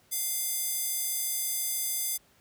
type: tone with high-pass filter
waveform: square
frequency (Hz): 698.5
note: F5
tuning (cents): 0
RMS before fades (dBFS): -31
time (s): 0.11-2.18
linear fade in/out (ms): 20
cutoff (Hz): 8800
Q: 0.87
effects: pink hiss -63 dBFS RMS until 2.4 s + high-pass 60 Hz 12 dB/octave